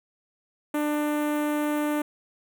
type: tone with notch filter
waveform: sawtooth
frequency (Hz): 297.6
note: D4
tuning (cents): +23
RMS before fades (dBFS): -26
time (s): 0.74-2.02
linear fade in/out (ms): 5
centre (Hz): 4800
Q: 0.52
effects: none